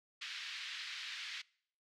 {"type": "band-pass noise", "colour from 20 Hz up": "white", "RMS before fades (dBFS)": -45, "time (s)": [0.21, 1.42], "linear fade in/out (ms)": 10, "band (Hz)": [1600, 4200], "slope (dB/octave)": 24, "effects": ["noise-tail reverb RT60 0.6 s tail -24 dB re dry"]}